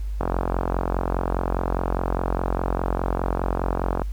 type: click train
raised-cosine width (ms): 1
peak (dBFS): -9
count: 172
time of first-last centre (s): 0.21-4.018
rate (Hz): 44.9
effects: added 50 Hz sine -25 dBFS peak until 4.12 s + pink hiss -54 dBFS RMS until 4.12 s